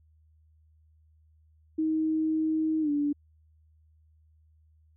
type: tone with pitch glide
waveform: sine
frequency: 315.2 to 290.7 Hz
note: D#4 to D4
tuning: +23 to -18 cents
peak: -24 dBFS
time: 1.78-3.13 s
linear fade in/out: 10 ms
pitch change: -141 cents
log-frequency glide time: 2.81-2.9 s
effects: added 78 Hz sine -59 dBFS peak until 4.96 s